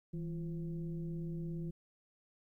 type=tone with frequency modulation; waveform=sine; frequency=163.4 Hz; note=E3; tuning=15 cents flat; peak=-37 dBFS; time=0.13-1.71 s; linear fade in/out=10 ms; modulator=182 Hz; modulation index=0.65; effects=13-bit